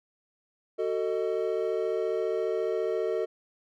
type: chord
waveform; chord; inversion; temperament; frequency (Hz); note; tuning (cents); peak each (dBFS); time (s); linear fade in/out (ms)
triangle; D# diminished; first; just; 373.4 / 448 / 622.3; F#4 / A4 / D#5; +16 / +31 / 0; -29 / -27 / -31; 0.78-3.26; 20
effects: none